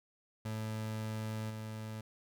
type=tone with level steps; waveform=30% pulse; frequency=109.3 Hz; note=A2; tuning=11 cents flat; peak=-34 / -38 dBFS; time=0.45-2.01 s; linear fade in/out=5 ms; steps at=1.49 s; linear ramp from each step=20 ms; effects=none